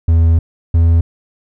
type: tone pair in turn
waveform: triangle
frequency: 82.41 / 83.32 Hz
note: E2 / E2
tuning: 0 / +19 cents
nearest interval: unison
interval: 19 cents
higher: second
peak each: -5 dBFS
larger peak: neither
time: 0.08-0.39 / 0.74-1.01 s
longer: first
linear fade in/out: 5 ms
effects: none